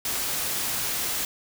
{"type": "noise", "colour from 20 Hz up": "white", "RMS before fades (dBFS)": -28, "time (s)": [0.05, 1.25], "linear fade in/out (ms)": 2, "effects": []}